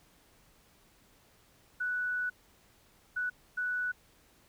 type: tone bursts at uneven times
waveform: sine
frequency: 1480 Hz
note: F#6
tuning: in tune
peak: -30 dBFS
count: 3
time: 1.8-2.3 / 3.16-3.3 / 3.57-3.92 s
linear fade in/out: 10 ms
effects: pink hiss -64 dBFS RMS until 4.48 s